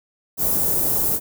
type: band-stop noise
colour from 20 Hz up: white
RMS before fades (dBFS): -20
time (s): 0.37-1.2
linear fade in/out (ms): 50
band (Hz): 570 to 13000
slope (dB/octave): 12
effects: none